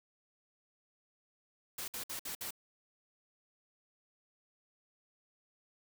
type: noise bursts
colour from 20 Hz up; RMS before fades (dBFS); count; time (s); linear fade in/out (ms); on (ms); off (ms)
white; -41; 5; 1.78-2.508; 5; 100; 57
effects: none